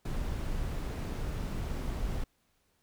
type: noise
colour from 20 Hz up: brown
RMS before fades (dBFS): -34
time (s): 0.05-2.24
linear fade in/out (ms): 5
effects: pink hiss -73 dBFS RMS until 2.82 s